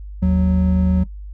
triangle tone pair together, 77.6 / 184.56 Hz, D#2 / F#3, -4 / -4 cents, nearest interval octave + minor third, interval 1500 cents, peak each -15 / -13 dBFS, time 0.22-1.04 s, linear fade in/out 10 ms, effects noise-tail reverb RT60 0.1 s tail -19 dB re dry + added 50 Hz sine -30 dBFS peak until 1.33 s

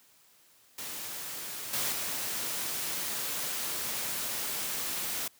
white noise with level steps, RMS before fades -39 / -31 / -34 dBFS, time 0.78-5.28 s, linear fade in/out 5 ms, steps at 1.73 / 1.92 s, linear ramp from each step 5 ms, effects white hiss -62 dBFS RMS until 5.39 s + high-pass 100 Hz 12 dB/octave

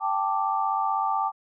sine chord, G suspended second, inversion none, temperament equal, 784 / 880 / 1174.7 Hz, G5 / A5 / D6, 0 / 0 / 0 cents, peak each -27 dBFS, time 0-1.32 s, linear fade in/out 50 ms, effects none

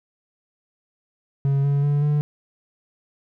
triangle tone with pitch steps, 138.59 / 141.58 / 144.64 / 147.77 Hz, C#3 / C#3 / D3 / D3, 0 / +37 / -26 / +11 cents, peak -15 dBFS, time 1.45-2.21 s, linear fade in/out 0 ms, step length 190 ms, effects none

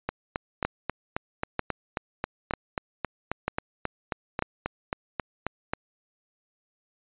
two click trains, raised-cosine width 0.5 ms, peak -10 / -12 dBFS, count 5 / 22, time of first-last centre 0.65-4.424 / 0.09-5.735 s, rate 1.06 / 3.72 Hz, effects resampled to 8000 Hz

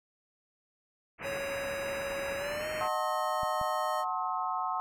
white low-pass noise, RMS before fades -40 dBFS, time 1.18-2.89 s, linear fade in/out 50 ms, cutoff 2700 Hz, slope 96 dB/octave
square tone with pitch glide, 554.4 to 618.7 Hz, C#5 to D#5, 0 to -10 cents, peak -35 dBFS, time 1.22-4.05 s, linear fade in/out 50 ms, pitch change +190 cents, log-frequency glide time 2.36-2.68 s
sine chord, F# diminished seventh, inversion none, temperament just, 740 / 888 / 1065.6 / 1278.7 Hz, F#5 / A5 / C6 / Eb6, 0 / +16 / +31 / +47 cents, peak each -35 / -37 / -34 / -36 dBFS, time 2.81-4.8 s, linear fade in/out 0 ms
clicks, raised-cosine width 5 ms, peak -31 dBFS, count 2, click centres 3.433 / 3.614 s
effects none

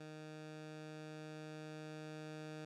15% pulse tone with level ramp, 154.6 Hz, D#3, 11 cents flat, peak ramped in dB -43 to -40 dBFS, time 0-2.65 s, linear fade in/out 5 ms, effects low-pass 7000 Hz 12 dB/octave

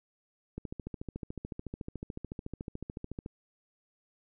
click train, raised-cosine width 3 ms, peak -25 dBFS, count 38, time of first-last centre 0.58-3.261 s, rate 13.8 Hz, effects none

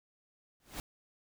pink noise with exponential growth, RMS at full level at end -37 dBFS, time 0.6-0.8 s, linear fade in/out 1 ms, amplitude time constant 43 ms, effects none

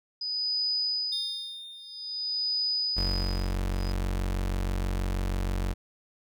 sine tone with tremolo, 4978 Hz, D#8, in tune, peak -25 dBFS, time 0.21-3.92 s, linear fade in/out 5 ms, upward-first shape sine, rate 0.51 Hz, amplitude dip 100%
triangle tone with exponential decay, 3642 Hz, A#7, 41 cents flat, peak -28 dBFS, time 1.12-3.1 s, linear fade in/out 5 ms, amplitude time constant 430 ms
35% pulse tone, 46.25 Hz, F#1, in tune, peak -25 dBFS, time 2.96-5.74 s, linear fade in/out 20 ms
effects none

